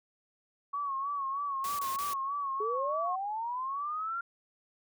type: tone with vibrato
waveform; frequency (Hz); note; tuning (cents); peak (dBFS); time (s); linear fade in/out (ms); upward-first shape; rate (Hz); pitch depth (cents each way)
sine; 1113; C#6; +7; -31; 0.73-3.16; 10; sine; 3.2; 67
type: noise bursts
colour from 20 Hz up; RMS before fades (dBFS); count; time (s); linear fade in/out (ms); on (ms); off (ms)
white; -41; 3; 1.64-2.136; 2; 150; 23
type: linear sweep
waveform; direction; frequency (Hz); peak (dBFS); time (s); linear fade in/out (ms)
sine; up; 409.1 to 1396.9; -32; 2.6-4.21; 5
effects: none

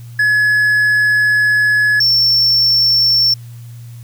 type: tone pair in turn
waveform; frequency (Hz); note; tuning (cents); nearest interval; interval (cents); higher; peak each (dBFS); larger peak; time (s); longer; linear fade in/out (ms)
triangle; 1697 / 5425; G#6 / E8; +37 / +49; octave + minor sixth; 2012; second; -8 / -8; neither; 0.19-2 / 2-3.34; first; 5
effects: added 118 Hz sine -30 dBFS peak until 4.03 s + white hiss -48 dBFS RMS until 4.03 s

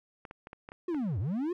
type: clicks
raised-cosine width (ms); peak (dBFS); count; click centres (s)
0.5; -29; 7; 0.252 / 0.311 / 0.471 / 0.531 / 0.689 / 0.719 / 0.946
type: linear two-way sweep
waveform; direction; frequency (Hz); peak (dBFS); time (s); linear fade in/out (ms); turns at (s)
triangle; down then up; 370 to 82.41 to 370; -27; 0.88-1.53; 5; 1.19
effects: none

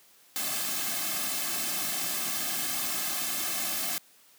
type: noise with comb filter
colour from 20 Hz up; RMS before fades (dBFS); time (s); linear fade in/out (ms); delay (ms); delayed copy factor
white; -31; 0.36-3.98; 0; 2.1; -1
effects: white hiss -59 dBFS RMS until 4.38 s + high-pass 150 Hz 12 dB/octave

